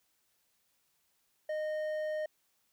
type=tone with hard clipping; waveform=sine; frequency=616 Hz; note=D#5; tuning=17 cents flat; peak=-34 dBFS; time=1.49-2.26 s; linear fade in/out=5 ms; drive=6 dB; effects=white hiss -75 dBFS RMS until 2.72 s